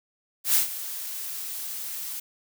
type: noise with ADSR envelope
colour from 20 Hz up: blue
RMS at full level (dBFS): -19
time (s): 0.44-2.2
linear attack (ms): 110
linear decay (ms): 120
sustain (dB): -15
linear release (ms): 7
effects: none